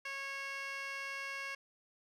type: tone with band-pass filter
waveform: 15% pulse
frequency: 549 Hz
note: C#5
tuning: 17 cents flat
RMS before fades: -42 dBFS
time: 0.05-1.55 s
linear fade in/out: 5 ms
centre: 2700 Hz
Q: 1.4
effects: none